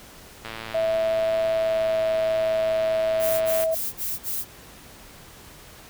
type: click train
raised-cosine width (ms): 0.3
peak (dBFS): -18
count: 358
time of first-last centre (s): 0.45-3.638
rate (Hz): 112
type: tone with pitch glide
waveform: sine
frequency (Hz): 654 to 647.2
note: E5 to E5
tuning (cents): -14 to -32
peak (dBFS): -20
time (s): 0.74-3.75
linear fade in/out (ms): 10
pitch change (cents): -18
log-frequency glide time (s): 1.5-2.08
type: noise bursts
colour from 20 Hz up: violet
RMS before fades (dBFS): -28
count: 5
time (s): 3.19-4.45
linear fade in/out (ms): 50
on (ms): 220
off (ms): 40
effects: pink hiss -46 dBFS RMS until 5.89 s